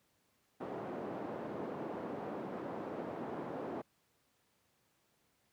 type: band-pass noise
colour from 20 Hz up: pink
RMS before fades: -42 dBFS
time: 0.6-3.82 s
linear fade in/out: 10 ms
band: 240 to 730 Hz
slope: 12 dB/octave
effects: pink hiss -75 dBFS RMS until 5.52 s + high-pass 100 Hz 12 dB/octave